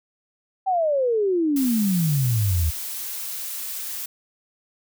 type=exponential sweep; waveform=sine; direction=down; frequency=784 to 75.8 Hz; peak=-18 dBFS; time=0.66-2.71 s; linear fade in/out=20 ms
type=noise; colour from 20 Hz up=blue; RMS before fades=-31 dBFS; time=1.56-4.06 s; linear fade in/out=5 ms
effects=none